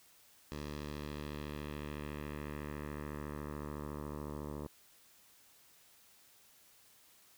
10% pulse tone with low-pass filter sweep, 73.9 Hz, D2, 11 cents sharp, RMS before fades -43 dBFS, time 0.52-4.67 s, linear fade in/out 0 ms, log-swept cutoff 5600 to 860 Hz, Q 1.4, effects white hiss -64 dBFS RMS until 7.37 s

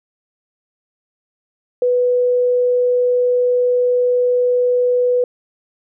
sine tone, 493.9 Hz, B4, in tune, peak -12 dBFS, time 1.82-5.24 s, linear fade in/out 2 ms, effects none

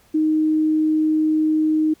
sine tone, 311.1 Hz, D#4, in tune, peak -15 dBFS, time 0.14-1.94 s, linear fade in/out 10 ms, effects pink hiss -56 dBFS RMS until 2 s

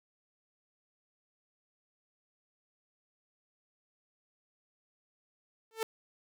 sawtooth tone with exponential growth, 445.8 Hz, A4, 23 cents sharp, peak -24 dBFS, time 5.71-5.83 s, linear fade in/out 1 ms, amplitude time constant 24 ms, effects none

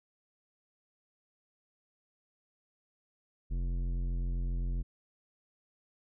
sine tone with tanh clipping, 43.82 Hz, F1, 7 cents sharp, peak -32 dBFS, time 3.5-4.83 s, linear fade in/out 20 ms, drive 13 dB, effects none

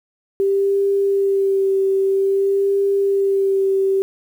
sine tone with vibrato, 392 Hz, G4, in tune, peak -14 dBFS, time 0.4-4.02 s, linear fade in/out 0 ms, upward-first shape sine, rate 0.51 Hz, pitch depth 21 cents each way, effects 8-bit

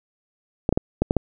clicks, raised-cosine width 2 ms, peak -5 dBFS, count 6, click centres 0.691 / 0.726 / 0.775 / 1.02 / 1.109 / 1.167 s, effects none

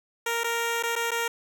10% pulse tone with dropouts, 465.4 Hz, A#4, 3 cents flat, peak -17 dBFS, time 0.26-1.28 s, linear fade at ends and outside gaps 5 ms, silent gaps 0.436-0.442 / 0.827-0.834 / 0.956-0.961 / 1.108-1.115 s, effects none

